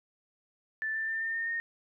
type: tone with pitch steps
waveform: sine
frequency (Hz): 1760 / 1776.3 / 1792.8 / 1809.5 / 1826.3 / 1843.2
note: A6 / A6 / A6 / A6 / A#6 / A#6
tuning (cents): 0 / +16 / +32 / +48 / -36 / -20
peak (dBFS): -30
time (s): 0.82-1.6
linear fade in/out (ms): 0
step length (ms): 130
effects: none